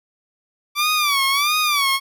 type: tone with vibrato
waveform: 15% pulse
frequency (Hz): 1159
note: D6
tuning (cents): -23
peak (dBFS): -10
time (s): 0.75-2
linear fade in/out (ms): 50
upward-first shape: sine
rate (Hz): 1.5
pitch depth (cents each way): 120
effects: none